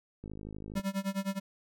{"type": "click train", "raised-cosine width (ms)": 3, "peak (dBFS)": -30, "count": 30, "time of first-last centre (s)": [0.24, 0.796], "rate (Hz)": 52.2}
{"type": "tone with tremolo", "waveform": "square", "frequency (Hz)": 195, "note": "G3", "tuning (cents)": -9, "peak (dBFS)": -29, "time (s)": [0.75, 1.4], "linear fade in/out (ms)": 20, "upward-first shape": "sine", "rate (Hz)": 9.7, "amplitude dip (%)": 95}
{"effects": []}